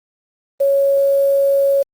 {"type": "tone with quantisation", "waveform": "sine", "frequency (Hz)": 554.4, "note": "C#5", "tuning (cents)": 0, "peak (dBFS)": -11, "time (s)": [0.6, 1.83], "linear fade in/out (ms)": 10, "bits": 6, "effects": ["Opus 24 kbps"]}